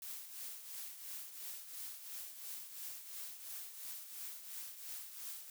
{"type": "noise with tremolo", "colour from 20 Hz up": "blue", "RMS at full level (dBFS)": -45, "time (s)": [0.02, 5.5], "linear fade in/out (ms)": 2, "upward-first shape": "triangle", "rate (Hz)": 2.9, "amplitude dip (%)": 65, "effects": []}